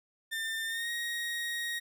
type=tone with pitch glide; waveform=30% pulse; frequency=1796 to 1880.9 Hz; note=A6 to A#6; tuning=+35 to +15 cents; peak=-30 dBFS; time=0.31-1.8 s; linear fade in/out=20 ms; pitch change=+80 cents; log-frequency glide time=0.66-0.9 s; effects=none